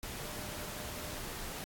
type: tone in noise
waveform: sine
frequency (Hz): 602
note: D5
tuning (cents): +43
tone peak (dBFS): -51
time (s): 0.23-1.19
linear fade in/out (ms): 0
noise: pink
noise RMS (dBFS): -42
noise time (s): 0.03-1.64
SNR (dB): -12
effects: AAC 64 kbps